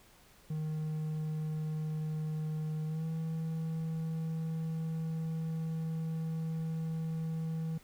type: tone with pitch glide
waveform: triangle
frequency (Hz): 155.3 to 161.15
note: D#3 to E3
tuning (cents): -3 to -39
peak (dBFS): -31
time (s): 0.5-7.78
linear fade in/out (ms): 5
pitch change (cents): +64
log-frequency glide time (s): 2.86-3.05
effects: pink hiss -61 dBFS RMS until 7.83 s